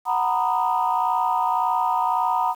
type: chord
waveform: sine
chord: B major seventh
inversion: second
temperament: just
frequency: 740.8 / 926 / 987.8 / 1234.7 Hz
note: F#5 / A#5 / B5 / D#6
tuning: +2 / -12 / 0 / -14 cents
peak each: -24 / -22 / -24 / -27 dBFS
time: 0.05-2.55 s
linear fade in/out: 50 ms
effects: tanh soft clip ceiling -10 dBFS + 8-bit